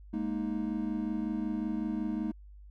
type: chord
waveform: triangle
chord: Ab suspended second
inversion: none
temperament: equal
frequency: 207.7 / 233.1 / 311.1 Hz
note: Ab3 / Bb3 / Eb4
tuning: 0 / 0 / 0 cents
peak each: -33 dBFS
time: 0.13-2.32 s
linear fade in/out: 10 ms
effects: added 50 Hz sine -48 dBFS peak until 2.7 s